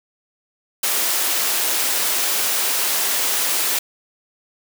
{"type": "high-pass noise", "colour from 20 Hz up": "white", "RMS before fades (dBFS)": -20, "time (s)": [0.83, 3.79], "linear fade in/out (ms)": 5, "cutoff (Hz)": 350, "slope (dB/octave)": 12, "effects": []}